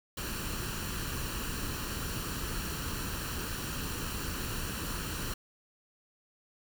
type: noise with comb filter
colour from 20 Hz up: pink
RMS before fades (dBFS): -36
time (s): 0.17-5.34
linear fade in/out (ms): 5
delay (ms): 0.7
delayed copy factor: +0.6
effects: none